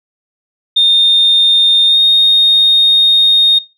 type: tone with pitch glide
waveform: sine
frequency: 3646 to 3699 Hz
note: A#7 to A#7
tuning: -39 to -14 cents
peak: -5 dBFS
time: 0.76-3.59 s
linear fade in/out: 10 ms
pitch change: +25 cents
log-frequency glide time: 1.86-1.98 s
effects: noise-tail reverb RT60 0.3 s tail -22 dB re dry + tanh soft clip ceiling -1 dBFS